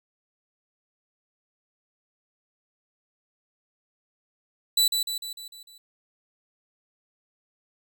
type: tone with echo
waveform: sawtooth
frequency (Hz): 3966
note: B7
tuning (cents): +7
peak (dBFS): -15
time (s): 4.77-4.88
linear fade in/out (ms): 5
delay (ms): 150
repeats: 6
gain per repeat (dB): -5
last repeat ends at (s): 5.78
effects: none